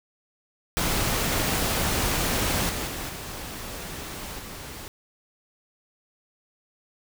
pink noise with level steps, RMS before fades -25 / -30 / -33 / -36 / -39 dBFS, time 0.77-4.88 s, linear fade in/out 0 ms, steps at 2.69 / 2.87 / 3.09 / 4.39 s, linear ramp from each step 5 ms, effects none

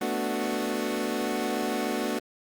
25% pulse chord, B minor seventh, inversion third, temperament equal, 220 / 246.9 / 293.7 / 370 Hz, A3 / B3 / D4 / F#4, 0 / 0 / 0 / 0 cents, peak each -29 dBFS, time 0.01-2.19 s, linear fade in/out 5 ms, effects Opus 32 kbps

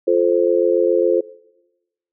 sine chord, F major, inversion none, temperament just, 349.2 / 436.5 / 523.8 Hz, F4 / A4 / C5, 0 / -14 / +2 cents, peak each -17 dBFS, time 0.07-1.21 s, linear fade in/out 10 ms, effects noise-tail reverb RT60 1.0 s tail -21 dB re dry

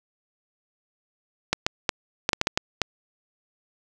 clicks, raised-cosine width 0.2 ms, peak -3 dBFS, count 9, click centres 1.53 / 1.665 / 1.892 / 2.291 / 2.332 / 2.414 / 2.471 / 2.575 / 2.817 s, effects none

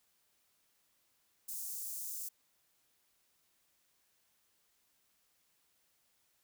white high-pass noise, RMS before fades -42 dBFS, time 1.48-2.29 s, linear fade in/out 10 ms, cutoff 6400 Hz, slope 24 dB/octave, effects white hiss -75 dBFS RMS until 6.43 s

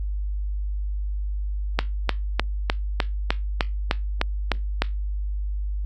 click train, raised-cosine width 0.3 ms, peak -3 dBFS, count 11, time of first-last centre 1.79-4.82 s, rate 3.3 Hz, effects added 50 Hz sine -24 dBFS peak until 5.85 s + Opus 48 kbps

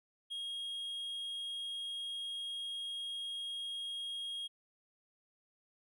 triangle tone, 3266 Hz, G#7, 30 cents flat, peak -37 dBFS, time 0.3-4.48 s, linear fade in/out 20 ms, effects none

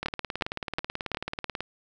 two click trains, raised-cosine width 0.3 ms, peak -11 / -15 dBFS, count 4 / 30, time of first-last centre 0.06-1.147 / 0.03-1.606 s, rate 2.76 / 18.4 Hz, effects none

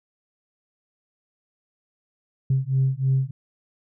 sine beating tone pair, 131.6 / 134.8 Hz, C3 / C#3, +10 / -48 cents, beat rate 3.2 Hz, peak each -21 dBFS, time 2.5-3.31 s, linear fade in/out 5 ms, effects tanh soft clip ceiling -13 dBFS

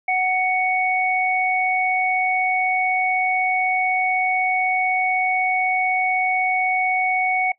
sine tone pair together, 743 / 2226 Hz, F#5 / C#7, +7 / +7 cents, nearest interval octave + perfect fifth, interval 1900 cents, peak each -20 dBFS, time 0.08-7.52 s, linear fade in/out 5 ms, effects noise-tail reverb RT60 0.1 s tail -20 dB re dry

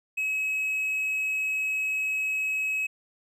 triangle tone with hard clipping, 2561 Hz, D#7, 49 cents sharp, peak -26 dBFS, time 0.17-2.87 s, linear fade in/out 10 ms, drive 5 dB, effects none

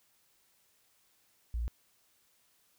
sine tone, 58.27 Hz, A#1, in tune, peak -31 dBFS, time 1.54-1.68 s, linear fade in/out 0 ms, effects white hiss -70 dBFS RMS until 2.78 s

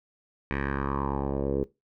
10% pulse tone with low-pass filter sweep, 69 Hz, C#2, 7 cents flat, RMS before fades -29 dBFS, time 0.51-1.64 s, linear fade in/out 0 ms, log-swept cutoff 2100 to 430 Hz, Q 3.7, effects noise-tail reverb RT60 0.2 s tail -18 dB re dry

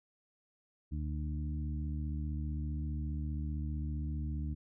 harmonic tone with a mistuned harmonic, 75.2 Hz, D2, 42 cents sharp, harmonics 1 / 2 / 3 / 4, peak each -35 / -41 / -45 / -47 dBFS, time 0.91-4.55 s, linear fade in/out 20 ms, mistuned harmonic 1, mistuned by -18 cents, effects none

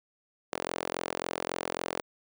sawtooth tone with high-pass filter, 43.65 Hz, F1, in tune, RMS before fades -35 dBFS, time 0.52-2.02 s, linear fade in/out 10 ms, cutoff 470 Hz, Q 1.3, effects none

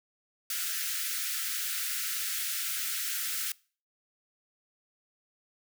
white high-pass noise, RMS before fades -33 dBFS, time 0.5-3.52 s, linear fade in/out 2 ms, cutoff 1300 Hz, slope 96 dB/octave, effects noise-tail reverb RT60 0.4 s tail -23 dB re dry

